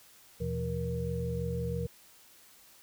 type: tone cluster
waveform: sine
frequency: 79.7 / 122.9 / 169 / 472.6 Hz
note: D#2 / B2 / E3 / A#4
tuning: +42 / -8 / +43 / +24 cents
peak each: -37 / -36 / -36 / -36 dBFS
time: 0.4-1.87 s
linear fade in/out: 10 ms
effects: white hiss -58 dBFS RMS until 2.82 s